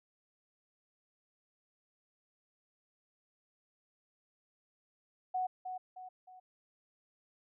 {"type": "tone with echo", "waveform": "sine", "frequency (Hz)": 740, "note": "F#5", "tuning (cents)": 0, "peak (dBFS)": -31, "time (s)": [5.34, 5.47], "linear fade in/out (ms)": 10, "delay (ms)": 310, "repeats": 3, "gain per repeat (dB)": -7, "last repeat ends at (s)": 6.4, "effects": []}